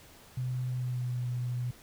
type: tone with pitch glide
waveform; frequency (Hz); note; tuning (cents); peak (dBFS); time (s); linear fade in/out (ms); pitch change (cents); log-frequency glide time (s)
sine; 126.6 to 123.21; B2 to B2; +43 to -4; -30; 0.37-1.71; 5; -47; 0.61-1.22
effects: pink hiss -55 dBFS RMS until 1.82 s